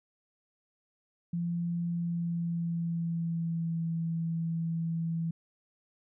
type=tone with pitch glide; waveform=sine; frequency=171.4 to 165.18 Hz; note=F3 to E3; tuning=-32 to +4 cents; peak=-29 dBFS; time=1.33-5.31 s; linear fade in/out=5 ms; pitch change=-64 cents; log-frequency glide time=1.87-3.83 s; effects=none